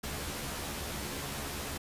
pink noise with comb filter, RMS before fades -38 dBFS, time 0.03-1.78 s, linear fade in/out 10 ms, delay 14 ms, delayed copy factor +1, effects resampled to 32000 Hz

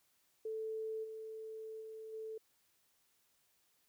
sine tone with level steps, 440 Hz, A4, in tune, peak -38 / -44 / -46 / -42 dBFS, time 0.45-2.38 s, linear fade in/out 5 ms, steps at 1.03 / 1.8 / 2.12 s, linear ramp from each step 20 ms, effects white hiss -75 dBFS RMS until 3.88 s

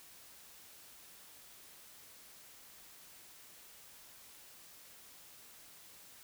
silence, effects white hiss -57 dBFS RMS until 6.23 s

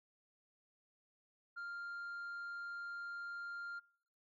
sine tone, 1396.9 Hz, F6, in tune, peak -40 dBFS, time 1.56-3.8 s, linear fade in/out 20 ms, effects noise-tail reverb RT60 0.7 s tail -25 dB re dry + tanh soft clip ceiling -42 dBFS

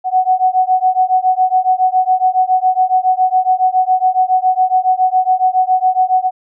sine beating tone pair, 740 / 747.2 Hz, F#5 / F#5, 0 / +17 cents, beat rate 7.2 Hz, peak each -13 dBFS, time 0.04-6.31 s, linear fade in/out 50 ms, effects none

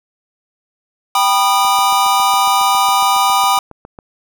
square chord, G augmented, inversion none, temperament just, 784 / 980 / 1225 Hz, G5 / B5 / D#6, 0 / -14 / -27 cents, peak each -16 dBFS, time 1.15-3.59 s, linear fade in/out 2 ms
click train, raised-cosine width 1 ms, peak -20 dBFS, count 18, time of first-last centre 1.65-3.988 s, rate 7.27 Hz
effects none

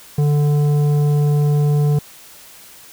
sine tone with tanh clipping, 146.83 Hz, D3, in tune, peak -14 dBFS, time 0.18-1.99 s, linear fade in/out 5 ms, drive 10 dB, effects white hiss -42 dBFS RMS until 2.92 s

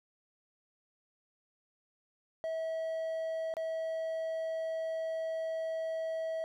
triangle tone with dropouts, 647 Hz, E5, 32 cents flat, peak -31 dBFS, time 2.44-6.44 s, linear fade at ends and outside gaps 0 ms, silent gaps 3.539-3.568 s, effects none

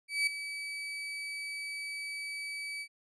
35% pulse tone with ADSR envelope, 2290 Hz, D7, 44 cents flat, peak -23 dBFS, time 0.08-2.88 s, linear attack 190 ms, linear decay 6 ms, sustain -12 dB, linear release 69 ms, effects resampled to 24000 Hz

